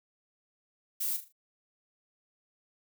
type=noise with echo; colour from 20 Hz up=violet; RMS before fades=-32 dBFS; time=1-1.17 s; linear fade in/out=10 ms; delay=39 ms; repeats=4; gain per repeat=-9 dB; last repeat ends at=1.326 s; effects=none